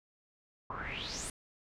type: noise with low-pass filter sweep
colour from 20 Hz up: pink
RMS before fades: -40 dBFS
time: 0.7-1.3 s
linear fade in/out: 2 ms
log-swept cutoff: 1000 to 10000 Hz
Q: 6.8
effects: none